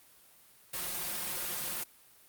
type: noise with comb filter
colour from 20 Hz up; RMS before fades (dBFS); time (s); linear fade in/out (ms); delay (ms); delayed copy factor
white; -36; 0.73-1.84; 10; 5.6; +0.75
effects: white hiss -60 dBFS RMS until 2.28 s + Opus 32 kbps